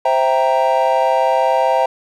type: chord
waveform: triangle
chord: C dominant seventh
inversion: none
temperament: equal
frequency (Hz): 523.3 / 659.3 / 784 / 932.3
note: C5 / E5 / G5 / Bb5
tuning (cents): 0 / 0 / 0 / 0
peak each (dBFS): -16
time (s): 0.05-1.86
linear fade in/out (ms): 5
effects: none